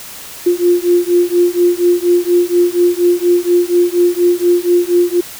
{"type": "beating tone pair", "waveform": "sine", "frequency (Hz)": [349.2, 353.4], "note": ["F4", "F4"], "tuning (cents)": [0, 21], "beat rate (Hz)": 4.2, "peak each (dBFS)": -12, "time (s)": [0.46, 5.21], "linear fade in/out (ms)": 10, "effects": ["white hiss -31 dBFS RMS until 5.39 s"]}